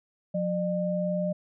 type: tone pair together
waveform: sine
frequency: 179.43 / 604 Hz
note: F3 / D5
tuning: +47 / +48 cents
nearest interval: octave + major sixth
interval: 2101 cents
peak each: -28 dBFS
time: 0.34-1.33 s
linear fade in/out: 10 ms
effects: none